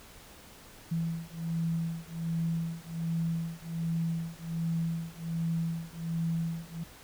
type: beating tone pair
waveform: sine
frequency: 164.81 / 166.11 Hz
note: E3 / E3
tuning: 0 / +14 cents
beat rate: 1.3 Hz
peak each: -33 / -33 dBFS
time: 0.91-6.84 s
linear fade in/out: 10 ms
effects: pink hiss -52 dBFS RMS until 7.03 s